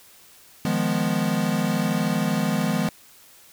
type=chord; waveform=square; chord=F half-diminished seventh; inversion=third; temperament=equal; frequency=155.56 / 174.61 / 207.7 / 246.9 Hz; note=Eb3 / F3 / Ab3 / Cb4; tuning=0 / 0 / 0 / 0 cents; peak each=-29 / -27 / -26 / -28 dBFS; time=0.65-2.89 s; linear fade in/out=2 ms; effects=white hiss -51 dBFS RMS until 3.52 s